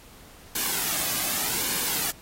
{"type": "noise with flanger", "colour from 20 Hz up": "white", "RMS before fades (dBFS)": -27, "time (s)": [0.55, 2.11], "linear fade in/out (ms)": 5, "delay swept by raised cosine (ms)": [1.5, 2.19], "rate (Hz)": 0.84, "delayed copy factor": -0.5, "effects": ["pink hiss -50 dBFS RMS until 2.21 s", "AAC 48 kbps"]}